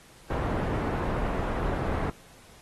pink low-pass noise, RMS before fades -29 dBFS, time 0.3-2.1 s, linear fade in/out 2 ms, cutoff 1200 Hz, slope 12 dB/octave, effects pink hiss -54 dBFS RMS until 2.61 s + AAC 32 kbps

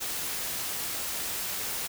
white noise, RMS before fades -33 dBFS, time 0-1.88 s, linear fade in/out 20 ms, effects none

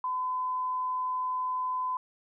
sine tone, 1014 Hz, B5, 45 cents sharp, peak -28 dBFS, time 0.04-1.97 s, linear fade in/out 2 ms, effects none

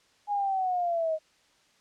sine linear sweep, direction down, 830.6 to 622 Hz, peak -25 dBFS, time 0.27-1.19 s, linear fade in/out 50 ms, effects white hiss -64 dBFS RMS until 1.8 s + low-pass 6000 Hz 12 dB/octave

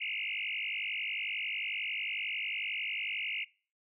sine tone with frequency modulation, 2489 Hz, D#7, in tune, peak -33 dBFS, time 0-3.45 s, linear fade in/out 20 ms, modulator 51.1 Hz, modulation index 7.6, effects noise-tail reverb RT60 0.4 s tail -23 dB re dry

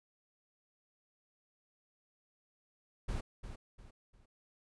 brown noise with echo, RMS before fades -36 dBFS, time 3.08-3.21 s, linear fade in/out 10 ms, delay 350 ms, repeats 3, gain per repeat -9 dB, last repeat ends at 4.26 s, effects resampled to 24000 Hz

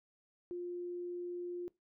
sine tone, 352.5 Hz, F4, 16 cents sharp, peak -38 dBFS, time 0.51-1.68 s, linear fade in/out 0 ms, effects noise-tail reverb RT60 0.2 s tail -21 dB re dry

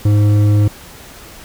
triangle tone with hard clipping, 103.83 Hz, G#2, in tune, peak -10 dBFS, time 0.05-0.68 s, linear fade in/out 5 ms, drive 12 dB, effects pink hiss -37 dBFS RMS until 1.44 s

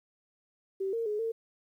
sine tone with pitch steps, 386.3 / 459.5 / 420.3 / 453.4 Hz, G4 / A#4 / G#4 / A#4, -25 / -25 / +21 / -48 cents, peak -29 dBFS, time 0.8-1.32 s, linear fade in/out 10 ms, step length 130 ms, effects 11-bit

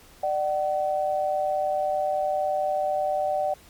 sine tone pair together, 597 / 757.8 Hz, D5 / F#5, +28 / +41 cents, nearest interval major third, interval 413 cents, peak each -25 dBFS, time 0.23-3.54 s, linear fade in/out 5 ms, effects pink hiss -52 dBFS RMS until 3.69 s + MP3 96 kbps

